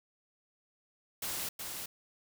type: noise with echo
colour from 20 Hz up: white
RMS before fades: -37 dBFS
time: 1.22-1.49 s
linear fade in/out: 5 ms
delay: 370 ms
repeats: 1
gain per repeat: -4 dB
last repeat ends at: 1.86 s
effects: none